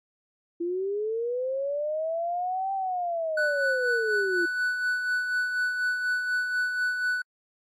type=linear two-way sweep; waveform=sine; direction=up then down; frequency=335.9 to 784 to 335.9 Hz; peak=-26 dBFS; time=0.6-4.46 s; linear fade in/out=10 ms; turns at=2.73 s
type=tone with tremolo; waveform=triangle; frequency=1487 Hz; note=F#6; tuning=8 cents sharp; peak=-21 dBFS; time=3.37-7.22 s; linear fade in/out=5 ms; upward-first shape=sine; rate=4.1 Hz; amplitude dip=45%
effects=AAC 48 kbps